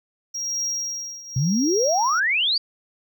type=tone with tremolo; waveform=triangle; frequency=5630 Hz; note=F8; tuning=13 cents sharp; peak=-21 dBFS; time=0.34-2.2 s; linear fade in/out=10 ms; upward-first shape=triangle; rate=0.84 Hz; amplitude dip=85%
type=exponential sweep; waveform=sine; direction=up; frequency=123.2 to 4780 Hz; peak=-18 dBFS; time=1.36-2.58 s; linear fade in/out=5 ms
effects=none